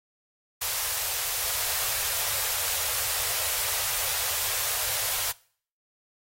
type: band-stop noise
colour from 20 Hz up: white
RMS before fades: -28 dBFS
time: 0.61-5.32 s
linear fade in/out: 10 ms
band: 120 to 450 Hz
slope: 48 dB/octave
effects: noise-tail reverb RT60 0.5 s tail -22 dB re dry + AAC 48 kbps